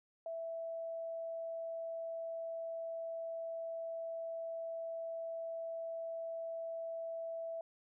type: tone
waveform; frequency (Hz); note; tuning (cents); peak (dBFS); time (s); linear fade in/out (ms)
sine; 660; E5; +2; -39; 0.26-7.61; 2
effects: none